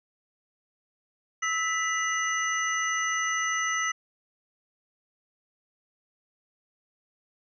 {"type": "tone cluster", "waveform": "sine", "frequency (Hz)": [1302, 1977, 2870, 6070], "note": ["E6", "B6", "F7", "F#8"], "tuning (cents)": [-22, 1, 47, 43], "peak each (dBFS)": [-30, -28, -37, -33], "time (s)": [1.42, 3.92], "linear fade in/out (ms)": 10, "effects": []}